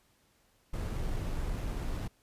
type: noise with sample-and-hold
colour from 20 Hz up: brown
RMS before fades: -34 dBFS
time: 0.73-2.08 s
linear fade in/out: 10 ms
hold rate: 8820 Hz
effects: pink hiss -69 dBFS RMS until 2.22 s + resampled to 32000 Hz